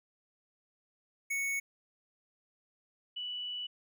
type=tone pair in turn; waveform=square / sine; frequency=2217 / 2959 Hz; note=C#7 / F#7; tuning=0 / -1 cents; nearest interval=perfect fourth; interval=499 cents; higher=second; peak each=-32 / -36 dBFS; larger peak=first; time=1.3-1.6 / 3.16-3.67 s; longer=second; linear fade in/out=10 ms; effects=none